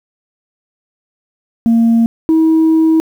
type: tone pair in turn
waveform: sine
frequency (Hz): 230 / 320.8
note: A#3 / E4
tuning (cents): -23 / -47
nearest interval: tritone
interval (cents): 576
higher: second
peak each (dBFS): -5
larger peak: neither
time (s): 1.66-2.06 / 2.29-3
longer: second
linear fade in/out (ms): 0
effects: tanh soft clip ceiling -5 dBFS + 7-bit